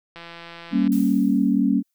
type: click train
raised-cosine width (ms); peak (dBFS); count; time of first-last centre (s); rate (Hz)
0.3; -23; 122; 0.16-0.876; 169
type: chord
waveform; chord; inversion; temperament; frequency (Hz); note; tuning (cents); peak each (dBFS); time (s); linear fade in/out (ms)
sine; G diminished; none; equal; 196 / 233.1 / 277.2; G3 / Bb3 / Db4; 0 / 0 / 0; -21 / -21 / -20; 0.71-1.83; 50
type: noise with exponential decay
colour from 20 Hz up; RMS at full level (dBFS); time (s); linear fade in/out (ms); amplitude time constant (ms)
blue; -37; 0.92-1.94; 0; 220
effects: none